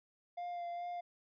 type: tone with vibrato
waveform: triangle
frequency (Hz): 698.5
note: F5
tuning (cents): 0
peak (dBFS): -37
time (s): 0.37-1.01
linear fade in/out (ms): 10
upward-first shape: sine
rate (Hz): 2.4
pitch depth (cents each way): 17
effects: resampled to 11025 Hz